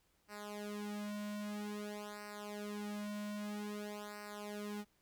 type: tone with flanger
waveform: sawtooth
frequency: 207.7 Hz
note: G#3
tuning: in tune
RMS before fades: -44 dBFS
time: 0.28-4.85 s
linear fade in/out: 50 ms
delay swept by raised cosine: 0.29 to 2.49 ms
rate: 0.51 Hz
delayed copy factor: -1
effects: pink hiss -75 dBFS RMS until 5.01 s